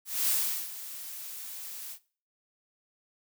blue noise with ADSR envelope, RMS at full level -26 dBFS, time 0.05-1.99 s, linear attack 230 ms, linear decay 400 ms, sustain -15 dB, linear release 75 ms, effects noise-tail reverb RT60 0.4 s tail -19 dB re dry

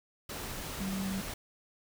sine tone in noise, 193 Hz, G3, 27 cents flat, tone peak -33 dBFS, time 0.8-1.21 s, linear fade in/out 5 ms, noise pink, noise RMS -40 dBFS, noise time 0.29-1.34 s, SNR +4 dB, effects none

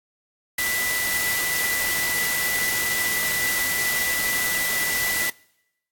sine tone in noise, 1980 Hz, B6, 4 cents sharp, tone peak -24 dBFS, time 0.58-5.3 s, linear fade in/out 5 ms, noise white, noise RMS -26 dBFS, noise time 0.58-5.3 s, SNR -1 dB, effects noise-tail reverb RT60 0.9 s tail -25 dB re dry + AAC 64 kbps

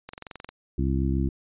click train, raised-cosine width 0.3 ms, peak -22 dBFS, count 10, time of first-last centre 0.09-0.49 s, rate 22.5 Hz
harmonic tone, 66.9 Hz, C2, 39 cents sharp, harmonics 1 / 2 / 3 / 4 / 5, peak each -25 / -28 / -30 / -31 / -32 dBFS, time 0.78-1.29 s, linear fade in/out 5 ms
effects resampled to 8000 Hz

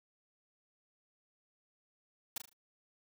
white noise with echo, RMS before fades -37 dBFS, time 2.36-2.38 s, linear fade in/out 5 ms, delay 38 ms, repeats 4, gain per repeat -8 dB, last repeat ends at 2.532 s, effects none

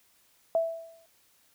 sine tone with exponential decay, 659.3 Hz, E5, in tune, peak -20 dBFS, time 0.55-1.06 s, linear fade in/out 1 ms, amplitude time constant 110 ms, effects white hiss -65 dBFS RMS until 1.54 s

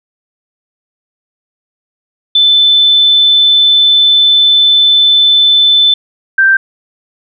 sine tone pair in turn, 3520 / 1568 Hz, A7 / G6, 0 / 0 cents, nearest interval octave + major second, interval 1400 cents, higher first, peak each -4 dBFS, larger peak neither, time 2.35-5.94 / 6.38-6.57 s, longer first, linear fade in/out 5 ms, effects none

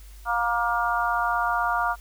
harmonic tone, 235.9 Hz, A#3, 21 cents sharp, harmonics 3 / 4 / 5 / 6, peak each -27 / -27 / -27 / -27 dBFS, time 0.25-1.96 s, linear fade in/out 50 ms, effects added 50 Hz sine -42 dBFS peak until 2 s + white hiss -54 dBFS RMS until 2 s

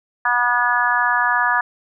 harmonic tone, 243 Hz, B3, 28 cents flat, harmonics 3 / 4 / 5 / 6 / 7, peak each -25 / -20 / -22 / -23 / -19 dBFS, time 0.25-1.61 s, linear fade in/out 5 ms, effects none

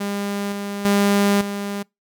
sawtooth tone with level steps, 201.6 Hz, G3, 49 cents sharp, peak -19 / -22 / -11 / -21 dBFS, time 0-1.83 s, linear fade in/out 10 ms, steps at 0.52 / 0.85 / 1.41 s, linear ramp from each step 2 ms, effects noise-tail reverb RT60 0.2 s tail -26 dB re dry

